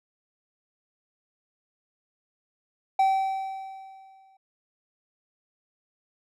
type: tone with exponential decay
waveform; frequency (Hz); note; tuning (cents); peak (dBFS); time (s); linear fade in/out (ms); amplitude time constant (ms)
triangle; 771; G5; -29; -15; 2.99-4.37; 5; 300
effects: none